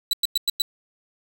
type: tone bursts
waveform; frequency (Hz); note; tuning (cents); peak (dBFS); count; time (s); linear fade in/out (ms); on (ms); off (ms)
40% pulse; 3951; B7; 0; -17; 5; 0.11-0.62; 2; 22; 100
effects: 9-bit